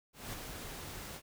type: noise with ADSR envelope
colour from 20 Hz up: pink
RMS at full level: -41 dBFS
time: 0.13-1.22 s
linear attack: 200 ms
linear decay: 15 ms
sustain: -4 dB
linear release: 63 ms
effects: none